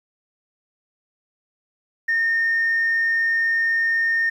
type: tone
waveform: sine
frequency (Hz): 1828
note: A#6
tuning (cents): -34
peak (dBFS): -16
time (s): 2.08-4.3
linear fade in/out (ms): 10
effects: tanh soft clip ceiling -14 dBFS + 9-bit